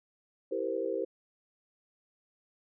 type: chord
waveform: sine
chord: C dominant seventh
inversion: first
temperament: equal with one note detuned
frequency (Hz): 329.6 / 392 / 466.2 / 517.2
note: E4 / G4 / Bb4 / C5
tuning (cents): 0 / 0 / 0 / -20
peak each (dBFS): -38 / -35 / -35 / -35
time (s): 0.51-1.05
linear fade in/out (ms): 10
effects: none